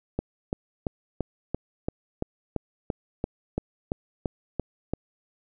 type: click train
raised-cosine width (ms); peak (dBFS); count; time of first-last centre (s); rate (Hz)
2; -13; 15; 0.19-4.936; 2.95
effects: none